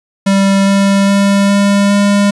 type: tone with pitch steps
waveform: square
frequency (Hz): 196 / 197.48 / 198.97 / 200.5 / 202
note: G3 / G3 / G3 / G3 / G#3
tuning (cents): 0 / +13 / +26 / +39 / -48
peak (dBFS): -8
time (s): 0.26-2.31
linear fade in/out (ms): 10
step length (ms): 410
effects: resampled to 24000 Hz + 8-bit